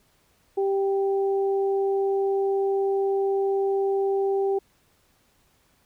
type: tone pair together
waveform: sine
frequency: 392 / 784 Hz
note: G4 / G5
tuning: 0 / 0 cents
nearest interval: octave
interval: 1200 cents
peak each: -21 / -31 dBFS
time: 0.57-4.59 s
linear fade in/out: 10 ms
effects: pink hiss -64 dBFS RMS until 5.85 s